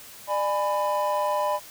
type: chord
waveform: triangle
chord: G# diminished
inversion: second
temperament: just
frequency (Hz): 598 / 830.6 / 996.7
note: D5 / G#5 / B5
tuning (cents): +31 / 0 / +16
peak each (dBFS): -24 / -28 / -24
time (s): 0.27-1.6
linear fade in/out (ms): 50
effects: white hiss -45 dBFS RMS until 1.7 s